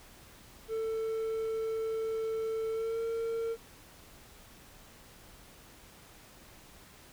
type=tone with pitch glide; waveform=triangle; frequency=445.2 to 456.4 Hz; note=A4 to A#4; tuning=+20 to -37 cents; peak=-29 dBFS; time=0.68-3.57 s; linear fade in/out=50 ms; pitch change=+43 cents; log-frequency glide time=2.71-3.01 s; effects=pink hiss -55 dBFS RMS until 7.12 s